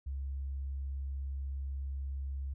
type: tone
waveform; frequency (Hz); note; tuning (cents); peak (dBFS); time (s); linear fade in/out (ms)
sine; 68.3; C#2; -25; -34; 0.06-2.54; 10
effects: tanh soft clip ceiling -30 dBFS